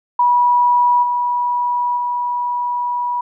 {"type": "tone with level steps", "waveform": "sine", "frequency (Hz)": 973, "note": "B5", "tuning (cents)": -26, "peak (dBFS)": [-10, -15, -17], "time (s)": [0.19, 3.21], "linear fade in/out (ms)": 5, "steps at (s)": [1.02, 1.96], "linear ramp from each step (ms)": 20, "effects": []}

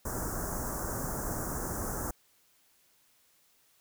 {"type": "band-stop noise", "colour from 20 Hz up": "pink", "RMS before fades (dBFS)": -35, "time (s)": [0.05, 2.11], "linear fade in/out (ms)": 5, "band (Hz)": [1600, 6000], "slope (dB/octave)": 48, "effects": ["white hiss -67 dBFS RMS until 3.8 s"]}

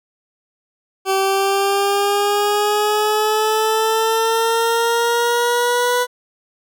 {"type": "exponential sweep", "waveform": "20% pulse", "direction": "up", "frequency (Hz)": [383.9, 493.9], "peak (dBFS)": -10, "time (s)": [1.05, 6.07], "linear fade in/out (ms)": 50, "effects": []}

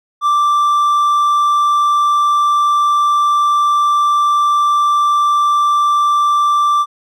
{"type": "tone", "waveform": "triangle", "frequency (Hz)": 1174.7, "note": "D6", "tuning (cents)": 0, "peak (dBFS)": -8, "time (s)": [0.21, 6.86], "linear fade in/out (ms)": 50, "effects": []}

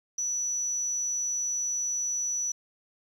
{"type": "tone", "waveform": "sine", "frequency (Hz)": 5920, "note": "F#8", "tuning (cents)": 0, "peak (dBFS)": -27, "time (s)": [0.18, 2.52], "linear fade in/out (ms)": 5, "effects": ["9-bit"]}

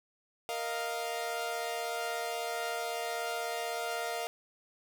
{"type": "chord", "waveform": "sawtooth", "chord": "Bb suspended fourth", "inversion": "none", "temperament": "equal", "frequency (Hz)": [466.2, 622.3, 698.5], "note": ["Bb4", "Eb5", "F5"], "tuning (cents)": [0, 0, 0], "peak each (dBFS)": [-35, -37, -32], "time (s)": [0.49, 4.27], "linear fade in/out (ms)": 0, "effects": []}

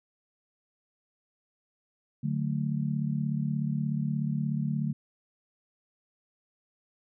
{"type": "chord", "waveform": "sine", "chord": "D major", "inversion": "none", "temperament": "just", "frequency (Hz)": [146.83, 183.54, 220.2], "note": ["D3", "F#3", "A3"], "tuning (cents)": [0, -14, 2], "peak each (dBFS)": [-29, -34, -32], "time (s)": [2.23, 4.93], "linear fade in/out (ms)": 10, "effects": []}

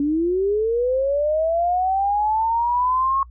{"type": "linear sweep", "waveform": "sine", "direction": "up", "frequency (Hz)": [280, 1095], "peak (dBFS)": -17, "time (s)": [0, 3.23], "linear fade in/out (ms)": 2, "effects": ["noise-tail reverb RT60 0.1 s tail -25 dB re dry", "added 60 Hz sine -40 dBFS peak until 3.3 s"]}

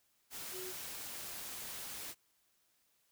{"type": "tone in noise", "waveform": "sine", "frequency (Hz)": 370, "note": "F#4", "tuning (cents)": 0, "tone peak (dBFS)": -45, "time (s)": [0.51, 0.74], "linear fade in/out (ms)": 50, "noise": "white", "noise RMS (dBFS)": -45, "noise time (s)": [0.3, 2.15], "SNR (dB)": -3, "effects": ["white hiss -75 dBFS RMS until 3.11 s"]}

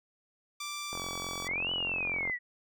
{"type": "tone with pitch glide", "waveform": "10% pulse", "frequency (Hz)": [1174.7, 1147.2], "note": ["D6", "D6"], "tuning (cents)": [0, -41], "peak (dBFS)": -28, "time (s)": [0.6, 1.48], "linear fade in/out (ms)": 5, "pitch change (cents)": -41, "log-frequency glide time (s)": [0.94, 1.01]}
{"type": "click train", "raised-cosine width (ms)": 1, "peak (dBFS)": -26, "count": 62, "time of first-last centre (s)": [0.93, 2.298], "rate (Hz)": 44.6}
{"type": "linear two-way sweep", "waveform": "sine", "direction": "up then down", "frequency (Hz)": [1902, 3000, 1902], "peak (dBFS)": -30, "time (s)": [1.45, 2.39], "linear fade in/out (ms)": 50, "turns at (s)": 1.72}
{"effects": []}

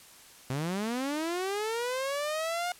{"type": "linear sweep", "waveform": "sawtooth", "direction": "up", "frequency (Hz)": [125, 721], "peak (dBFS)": -26, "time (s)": [0.5, 2.72], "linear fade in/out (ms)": 2, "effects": ["white hiss -53 dBFS RMS until 2.79 s", "low-pass 12000 Hz 12 dB/octave"]}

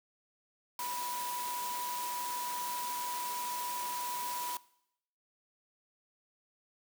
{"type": "tone in noise", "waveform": "sine", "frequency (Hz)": 978, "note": "B5", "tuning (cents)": -17, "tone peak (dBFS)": -37, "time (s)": [0.79, 4.57], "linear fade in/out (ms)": 2, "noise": "white", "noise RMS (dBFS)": -41, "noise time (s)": [0.79, 4.57], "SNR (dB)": 1, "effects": ["noise-tail reverb RT60 0.8 s tail -21 dB re dry", "high-pass 200 Hz 12 dB/octave"]}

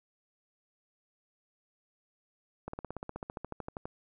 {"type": "slowing click train", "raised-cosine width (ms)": 1, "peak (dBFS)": -24, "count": 18, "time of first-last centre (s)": [2.68, 3.855], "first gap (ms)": 54, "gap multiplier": 1.03, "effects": []}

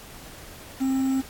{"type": "tone with quantisation", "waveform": "triangle", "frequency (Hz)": 265.3, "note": "C4", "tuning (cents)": 24, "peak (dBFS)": -19, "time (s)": [0.8, 1.22], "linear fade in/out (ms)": 20, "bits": 7, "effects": ["pink hiss -44 dBFS RMS until 1.29 s", "AAC 64 kbps"]}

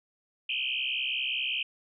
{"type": "tone with frequency modulation", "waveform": "sine", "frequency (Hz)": 2800, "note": "F7", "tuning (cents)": 4, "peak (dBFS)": -28, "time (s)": [0.49, 1.63], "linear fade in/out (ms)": 5, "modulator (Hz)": 64.9, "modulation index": 5.5, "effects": []}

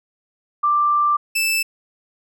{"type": "tone pair in turn", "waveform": ["sine", "sawtooth"], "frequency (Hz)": [1180, 2639], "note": ["D6", "E7"], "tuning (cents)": [8, 1], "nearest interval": "octave + major second", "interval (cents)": 1393, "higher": "second", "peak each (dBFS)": -14, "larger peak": "neither", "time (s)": [[0.63, 1.17], [1.35, 1.63]], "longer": "first", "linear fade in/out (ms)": 10, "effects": []}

